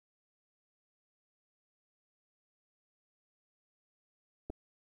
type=clicks; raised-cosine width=2 ms; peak=-28 dBFS; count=2; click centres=4.499 / 4.502 s; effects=11-bit